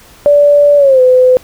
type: tone with pitch glide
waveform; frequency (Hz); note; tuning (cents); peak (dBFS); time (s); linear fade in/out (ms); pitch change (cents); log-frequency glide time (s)
sine; 580 to 507.8; D5 to B4; -22 to +48; -3; 0.26-1.37; 0; -230; 0.77-1.01
effects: pink hiss -40 dBFS RMS until 1.43 s